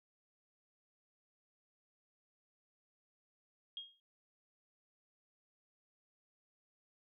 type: tone with exponential decay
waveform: sine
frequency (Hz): 3256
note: G#7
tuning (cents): -35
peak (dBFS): -39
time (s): 3.77-4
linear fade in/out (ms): 1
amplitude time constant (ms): 50
effects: none